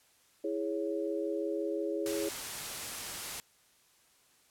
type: chord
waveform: sine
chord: C# minor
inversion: first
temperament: equal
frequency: 329.6 / 415.3 / 554.4 Hz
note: E4 / G#4 / C#5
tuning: 0 / 0 / 0 cents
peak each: -35 / -35 / -37 dBFS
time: 0.44-2.29 s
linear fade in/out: 5 ms
type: noise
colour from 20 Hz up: white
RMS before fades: -39 dBFS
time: 2.06-3.4 s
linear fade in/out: 0 ms
effects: white hiss -66 dBFS RMS until 4.5 s + low-pass 12000 Hz 12 dB/octave